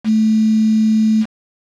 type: tone with quantisation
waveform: sine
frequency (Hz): 218.5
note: A3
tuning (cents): -12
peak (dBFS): -10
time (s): 0.04-1.26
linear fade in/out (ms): 50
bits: 5
effects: low-pass 5000 Hz 12 dB/octave